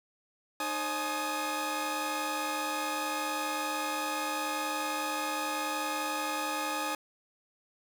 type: tone cluster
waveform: sawtooth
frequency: 305.3 / 535 / 845 / 1242 Hz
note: D#4 / C5 / G#5 / D#6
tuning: -33 / +38 / +30 / -3 cents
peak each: -35 / -36 / -31 / -32 dBFS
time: 0.6-6.95 s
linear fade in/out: 2 ms
effects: none